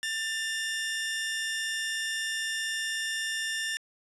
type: tone pair together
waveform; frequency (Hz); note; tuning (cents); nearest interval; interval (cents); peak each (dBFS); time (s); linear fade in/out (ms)
sawtooth; 1781 / 2817; A6 / F7; +21 / +14; minor sixth; 793; -27 / -33; 0.03-3.77; 0
effects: resampled to 24000 Hz + 10-bit